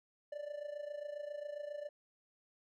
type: tone with amplitude modulation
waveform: triangle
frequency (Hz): 587.3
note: D5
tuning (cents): 0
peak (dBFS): -36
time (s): 0.32-1.89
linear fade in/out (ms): 5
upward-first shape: sine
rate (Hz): 27.4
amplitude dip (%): 75
effects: none